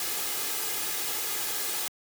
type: noise with comb filter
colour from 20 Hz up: white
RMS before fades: -31 dBFS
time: 0-1.88 s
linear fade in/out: 2 ms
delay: 2.4 ms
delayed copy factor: +0.55
effects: high-pass 150 Hz 12 dB/octave